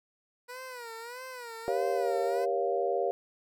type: tone with vibrato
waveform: 15% pulse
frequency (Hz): 484.1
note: B4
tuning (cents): -35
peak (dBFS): -34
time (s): 0.48-2.46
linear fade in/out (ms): 20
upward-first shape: sine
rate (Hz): 1.6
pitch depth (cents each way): 120
type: chord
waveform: sine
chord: G half-diminished seventh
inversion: none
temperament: equal with one note detuned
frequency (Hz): 392 / 472.9 / 554.4 / 698.5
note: G4 / Bb4 / Db5 / F5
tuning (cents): 0 / +25 / 0 / 0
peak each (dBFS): -32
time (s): 1.68-3.11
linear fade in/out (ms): 0
effects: none